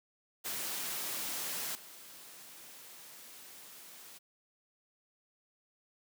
white noise with level steps, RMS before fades -38 / -52 dBFS, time 0.44-4.19 s, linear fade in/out 20 ms, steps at 1.75 s, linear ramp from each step 2 ms, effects high-pass 150 Hz 12 dB/octave

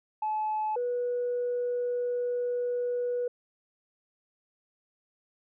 sine tone pair in turn, 860 / 488.3 Hz, A5 / B4, -40 / -20 cents, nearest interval minor seventh, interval 980 cents, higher first, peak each -26 dBFS, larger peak neither, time 0.22-0.76 / 0.76-3.28 s, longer second, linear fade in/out 5 ms, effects tanh soft clip ceiling -23 dBFS

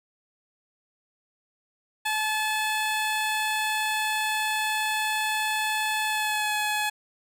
15% pulse tone with pitch glide, 863 to 846.7 Hz, A5 to G#5, -34 to +33 cents, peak -18 dBFS, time 2.05-6.9 s, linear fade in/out 10 ms, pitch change -33 cents, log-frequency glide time 6.07-6.54 s, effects none

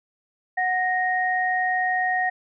sine tone pair together, 737 / 1864.7 Hz, F#5 / A#6, -7 / 0 cents, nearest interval octave + major third, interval 1607 cents, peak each -23 dBFS, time 0.57-2.3 s, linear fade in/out 10 ms, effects none

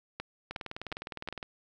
two click trains, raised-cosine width 0.3 ms, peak -22 / -20 dBFS, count 19 / 4, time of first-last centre 0.51-1.428 / 0.2-1.287 s, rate 19.6 / 2.76 Hz, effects none

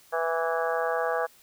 harmonic tone with a mistuned harmonic, 164.81 Hz, E3, in tune, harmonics 3 / 4 / 5 / 6 / 7 / 8 / 9 / 10, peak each -29 / -30 / -32 / -42 / -33 / -40 / -37 / -35 dBFS, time 0.12-1.27 s, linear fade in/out 20 ms, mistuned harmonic 8, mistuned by -21 cents, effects white hiss -57 dBFS RMS until 1.42 s

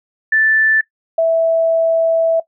sine tone pair in turn, 1760 / 656.6 Hz, A6 / E5, 0 / -7 cents, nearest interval octave + perfect fourth, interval 1707 cents, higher first, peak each -10 dBFS, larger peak neither, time 0.32-0.81 / 1.18-2.4 s, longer second, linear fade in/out 5 ms, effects noise-tail reverb RT60 0.1 s tail -19 dB re dry

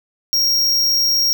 square tone, 5588 Hz, F8, in tune, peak -14 dBFS, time 0.33-1.33 s, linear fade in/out 0 ms, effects 7-bit

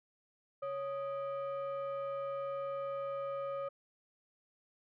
sine tone pair together, 554.4 / 1244.6 Hz, C#5 / D#6, 0 / 0 cents, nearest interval octave + major second, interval 1400 cents, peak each -35 / -40 dBFS, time 0.62-3.69 s, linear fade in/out 10 ms, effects tanh soft clip ceiling -33 dBFS

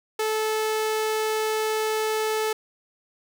sawtooth tone, 435.1 Hz, A4, 19 cents flat, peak -19 dBFS, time 0.19-2.53 s, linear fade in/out 5 ms, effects none

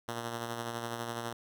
5% pulse tone with tremolo, 117.3 Hz, A#2, 11 cents sharp, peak -23 dBFS, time 0.08-1.33 s, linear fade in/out 5 ms, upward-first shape sine, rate 12 Hz, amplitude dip 40%, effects none

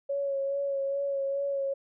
sine tone with vibrato, 554.4 Hz, C#5, in tune, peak -27 dBFS, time 0.09-1.74 s, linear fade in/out 10 ms, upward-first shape sine, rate 2.4 Hz, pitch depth 23 cents each way, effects none

